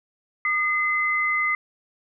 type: tone pair together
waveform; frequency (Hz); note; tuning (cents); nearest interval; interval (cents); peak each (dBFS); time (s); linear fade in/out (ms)
sine; 1218.9 / 2050; D#6 / C7; -36 / -36; major sixth; 900; -26 / -21; 0.45-1.55; 2
effects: none